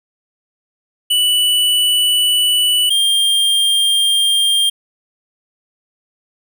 square tone pair in turn, 2965 / 3200 Hz, F#7 / G7, +3 / +35 cents, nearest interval minor second, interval 132 cents, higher second, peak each -12 dBFS, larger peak neither, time 1.1-2.9 / 2.9-4.7 s, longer neither, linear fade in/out 10 ms, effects none

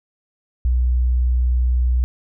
sine tone, 61.74 Hz, B1, in tune, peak -14 dBFS, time 0.65-2.04 s, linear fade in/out 0 ms, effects none

